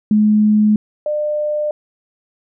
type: tone pair in turn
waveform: sine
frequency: 212.1 / 599.9 Hz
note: G#3 / D5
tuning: +37 / +37 cents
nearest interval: octave + tritone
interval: 1800 cents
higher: second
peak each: -9 / -16 dBFS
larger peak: first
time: 0.11-0.76 / 1.06-1.71 s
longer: neither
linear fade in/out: 2 ms
effects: none